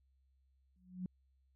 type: tone with exponential growth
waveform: sine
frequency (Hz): 182.7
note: F#3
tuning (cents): -22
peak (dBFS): -35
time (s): 0.76-1.06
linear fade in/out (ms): 2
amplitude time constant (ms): 65
effects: added 66 Hz sine -70 dBFS peak until 1.55 s